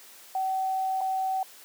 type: tone with dropouts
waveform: sine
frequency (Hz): 761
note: F#5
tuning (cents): +48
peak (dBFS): -25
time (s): 0.35-1.43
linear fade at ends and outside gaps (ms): 2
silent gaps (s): 1.008-1.013
effects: white hiss -50 dBFS RMS until 1.64 s + high-pass 300 Hz 12 dB/octave